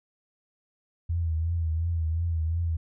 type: tone with vibrato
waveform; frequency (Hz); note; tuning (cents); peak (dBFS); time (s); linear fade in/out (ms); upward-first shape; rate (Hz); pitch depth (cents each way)
sine; 82.41; E2; 0; -24; 1.09-2.77; 10; triangle; 2.8; 75
effects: none